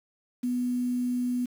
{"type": "tone with quantisation", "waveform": "sine", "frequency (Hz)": 246.9, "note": "B3", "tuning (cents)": 0, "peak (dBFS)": -25, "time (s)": [0.43, 1.46], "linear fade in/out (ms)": 10, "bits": 8, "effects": []}